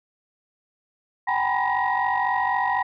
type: tone cluster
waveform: sine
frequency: 763 / 817 / 960 / 1004 / 1894 Hz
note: G5 / G#5 / B5 / B5 / A#6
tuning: -47 / -29 / -49 / +28 / +27 cents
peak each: -26 dBFS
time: 1.27-2.83 s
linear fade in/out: 10 ms
effects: tanh soft clip ceiling -13 dBFS